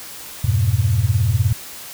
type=chord; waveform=sine; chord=F diminished; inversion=none; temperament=equal; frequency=87.31 / 103.83 / 123.47 Hz; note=F2 / Ab2 / Cb3; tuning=0 / 0 / 0 cents; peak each=-20 / -17 / -19 dBFS; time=0.44-1.53 s; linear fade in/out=5 ms; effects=white hiss -35 dBFS RMS until 1.93 s